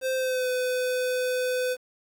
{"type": "tone with pitch glide", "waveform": "square", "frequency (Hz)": [521, 504.1], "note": ["C5", "B4"], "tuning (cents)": [-7, 35], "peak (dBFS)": -25, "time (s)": [0.01, 1.77], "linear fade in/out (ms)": 50, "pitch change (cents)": -58, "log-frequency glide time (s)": [0.15, 0.49], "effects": ["9-bit"]}